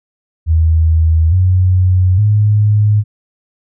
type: tone with pitch steps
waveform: sine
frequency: 80.6 / 92.05 / 105.13 Hz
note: E2 / F#2 / G#2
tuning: -38 / -8 / +22 cents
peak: -7 dBFS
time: 0.46-3.04 s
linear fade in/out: 50 ms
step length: 860 ms
effects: none